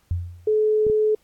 sine tone with exponential decay, 87.4 Hz, F2, 2 cents sharp, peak -18 dBFS, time 0.11-0.57 s, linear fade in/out 0 ms, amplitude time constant 100 ms
sine tone, 429.4 Hz, A4, 42 cents flat, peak -16 dBFS, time 0.47-1.15 s, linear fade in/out 5 ms
clicks, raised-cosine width 3 ms, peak -18 dBFS, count 2, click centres 0.867 / 0.899 s
effects pink hiss -63 dBFS RMS until 1.23 s + AAC 64 kbps

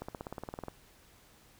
accelerating click train, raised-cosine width 1 ms, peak -25 dBFS, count 13, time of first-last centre 0.02-0.683 s, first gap 65 ms, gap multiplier 0.97, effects pink hiss -61 dBFS RMS until 1.59 s

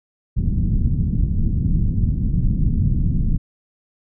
pink low-pass noise, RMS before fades -18 dBFS, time 0.36-3.38 s, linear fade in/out 20 ms, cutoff 200 Hz, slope 24 dB/octave, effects none

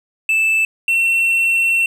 triangle tone pair in turn, 2637 / 2708 Hz, E7 / E7, 0 / +46 cents, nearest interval unison, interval 46 cents, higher second, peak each -11 dBFS, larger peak neither, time 0.29-0.65 / 0.88-1.86 s, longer second, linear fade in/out 2 ms, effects none

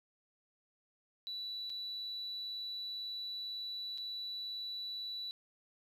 sine tone with dropouts, 3951 Hz, B7, in tune, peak -38 dBFS, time 1.27-5.31 s, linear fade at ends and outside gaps 0 ms, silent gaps 1.696-1.701 / 3.976-3.982 s, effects tanh soft clip ceiling -35 dBFS + 12-bit

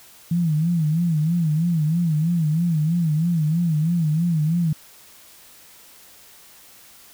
sine tone with vibrato, 162.3 Hz, E3, 27 cents flat, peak -17 dBFS, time 0.31-4.73 s, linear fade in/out 5 ms, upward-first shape sine, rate 3.1 Hz, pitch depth 130 cents each way, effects white hiss -48 dBFS RMS until 7.13 s

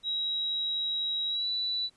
sine tone with pitch glide, 3848 to 3958 Hz, B7 to B7, -46 to +3 cents, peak -28 dBFS, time 0.03-1.9 s, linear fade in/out 50 ms, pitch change +49 cents, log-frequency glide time 1.28-1.48 s, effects pink hiss -66 dBFS RMS until 1.96 s + resampled to 24000 Hz

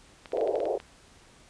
clicks, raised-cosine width 0.3 ms, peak -26 dBFS, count 9, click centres 0.258 / 0.321 / 0.372 / 0.411 / 0.475 / 0.556 / 0.603 / 0.655 / 0.801 s
white band-pass noise, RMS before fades -28 dBFS, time 0.33-0.78 s, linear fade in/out 5 ms, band 380 to 660 Hz, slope 48 dB/octave
effects pink hiss -56 dBFS RMS until 1.49 s + resampled to 22050 Hz

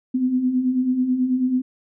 sine beating tone pair, 246.9 / 256.1 Hz, B3 / C4, 0 / -37 cents, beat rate 9.2 Hz, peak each -26 / -18 dBFS, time 0.14-1.62 s, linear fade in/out 10 ms, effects none

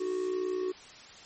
triangle tone with amplitude modulation, 370 Hz, F#4, in tune, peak -24 dBFS, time 0-0.72 s, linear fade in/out 10 ms, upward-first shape sine, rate 60.5 Hz, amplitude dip 65%, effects white hiss -50 dBFS RMS until 1.25 s + MP3 32 kbps

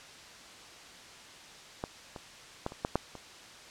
clicks, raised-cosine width 1 ms, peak -19 / -27 / -18 / -29 / -15 / -12 / -29 dBFS, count 7, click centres 1.839 / 2.162 / 2.664 / 2.721 / 2.849 / 2.956 / 3.153 s, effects white hiss -50 dBFS RMS until 3.7 s + low-pass 6000 Hz 12 dB/octave

